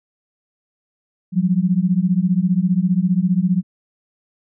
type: beating tone pair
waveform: sine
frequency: 174.61 / 189.61 Hz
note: F3 / F#3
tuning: 0 / +43 cents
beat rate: 15 Hz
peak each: -17 dBFS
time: 1.32-3.63 s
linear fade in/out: 50 ms
effects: none